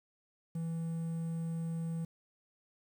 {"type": "tone with quantisation", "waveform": "triangle", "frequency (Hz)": 164.81, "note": "E3", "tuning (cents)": 0, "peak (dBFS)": -32, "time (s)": [0.55, 2.05], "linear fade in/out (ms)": 5, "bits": 10, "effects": []}